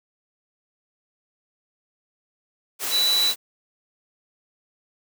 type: tone in noise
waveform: sine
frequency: 3951 Hz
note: B7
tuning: in tune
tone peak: -18 dBFS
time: 2.9-3.34 s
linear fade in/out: 50 ms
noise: white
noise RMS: -27 dBFS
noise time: 2.79-3.36 s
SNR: +6 dB
effects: high-pass 300 Hz 12 dB/octave